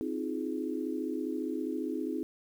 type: chord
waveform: sine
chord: F minor seventh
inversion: second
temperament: just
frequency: 261.9 / 314.3 / 349.2 / 419.1 Hz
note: C4 / Eb4 / F4 / Ab4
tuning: +2 / +18 / 0 / +16 cents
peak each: -36 / -35 / -39 / -39 dBFS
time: 0.01-2.23 s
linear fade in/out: 0 ms
effects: 10-bit